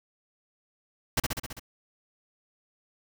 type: noise with echo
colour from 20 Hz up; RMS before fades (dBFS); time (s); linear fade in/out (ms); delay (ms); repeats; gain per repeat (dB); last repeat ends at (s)
pink; -24; 1.17-1.2; 5; 66; 6; -3; 1.596
effects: none